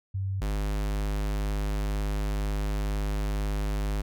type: tone pair in turn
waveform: sine / square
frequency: 96.5 / 51.03 Hz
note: G2 / G#1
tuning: -27 / -30 cents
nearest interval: major seventh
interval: 1103 cents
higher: first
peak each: -27 dBFS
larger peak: neither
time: 0.14-0.41 / 0.41-4.02 s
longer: second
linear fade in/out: 10 ms
effects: none